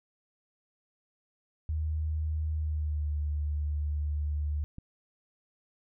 sine tone with pitch glide, 77.7 to 74.28 Hz, D#2 to D2, -2 to +20 cents, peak -28 dBFS, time 1.69-4.64 s, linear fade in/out 0 ms, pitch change -78 cents, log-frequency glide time 2.55-3.13 s
click, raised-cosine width 5 ms, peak -30 dBFS, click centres 4.784 s
effects none

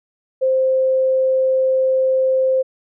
sine tone, 523.3 Hz, C5, in tune, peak -13 dBFS, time 0.41-2.63 s, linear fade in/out 20 ms, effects none

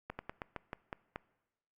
slowing click train, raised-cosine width 0.5 ms, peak -24 dBFS, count 8, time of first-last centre 0.1-1.159 s, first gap 90 ms, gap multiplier 1.17, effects noise-tail reverb RT60 1.0 s tail -21 dB re dry + Opus 48 kbps

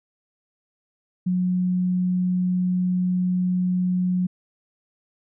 sine tone, 181.6 Hz, F#3, 32 cents flat, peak -19 dBFS, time 1.26-4.27 s, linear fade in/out 10 ms, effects none

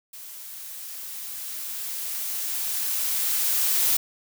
blue noise with level ramp, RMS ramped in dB -41 to -21 dBFS, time 0.13-3.97 s, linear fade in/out 5 ms, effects none

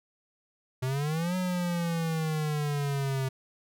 square exponential two-way sweep, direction up then down, 126.2 to 185 to 131.7 Hz, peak -28 dBFS, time 0.82-3.29 s, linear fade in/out 10 ms, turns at 1.36 s, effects none

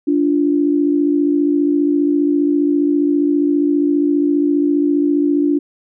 sine tone pair together, 290.4 / 345.3 Hz, D4 / F4, -19 / -20 cents, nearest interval minor third, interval 299 cents, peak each -13 / -18 dBFS, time 0.07-5.59 s, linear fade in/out 10 ms, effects none

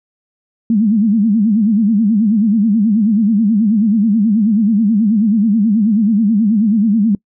sine tone with vibrato, 214.1 Hz, A3, 47 cents flat, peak -9 dBFS, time 0.7-7.15 s, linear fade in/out 2 ms, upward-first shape sine, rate 9.3 Hz, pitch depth 150 cents each way, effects noise-tail reverb RT60 0.1 s tail -25 dB re dry

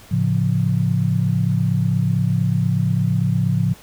sine chord, A augmented, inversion none, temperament equal, 110 / 138.59 / 174.61 Hz, A2 / C#3 / E#3, 0 / 0 / 0 cents, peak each -20 dBFS, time 0.11-3.74 s, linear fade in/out 10 ms, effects pink hiss -45 dBFS RMS until 3.82 s

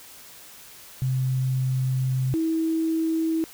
sine tone pair in turn, 130 / 323.3 Hz, C3 / E4, -11 / -34 cents, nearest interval octave + major third, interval 1577 cents, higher second, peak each -21 dBFS, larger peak neither, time 1.02-2.34 / 2.34-3.44 s, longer first, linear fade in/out 0 ms, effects white hiss -46 dBFS RMS until 3.53 s

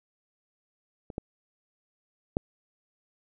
clicks, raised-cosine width 2 ms, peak -26 / -18 / -12 dBFS, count 3, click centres 1.102 / 1.181 / 2.369 s, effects none

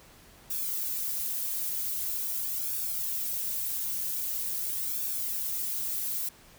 violet noise with flanger, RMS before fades -32 dBFS, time 0.5-6.29 s, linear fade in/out 5 ms, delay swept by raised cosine 0.98 to 3.58 ms, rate 0.44 Hz, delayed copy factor -0.85, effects pink hiss -55 dBFS RMS until 6.58 s

